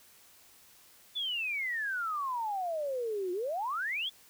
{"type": "exponential two-way sweep", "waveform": "sine", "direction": "down then up", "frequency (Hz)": [3520, 349.2, 3520], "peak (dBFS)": -31, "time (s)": [1.15, 4.1], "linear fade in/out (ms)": 20, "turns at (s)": 3.32, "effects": ["white hiss -59 dBFS RMS until 4.29 s"]}